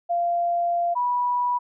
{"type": "tone pair in turn", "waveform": "sine", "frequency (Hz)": [692, 978.6], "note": ["F5", "B5"], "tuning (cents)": [-16, -16], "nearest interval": "tritone", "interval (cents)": 600, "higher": "second", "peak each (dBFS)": -20, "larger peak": "neither", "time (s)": [[0.09, 0.95], [0.95, 1.59]], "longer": "first", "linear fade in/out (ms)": 20, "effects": []}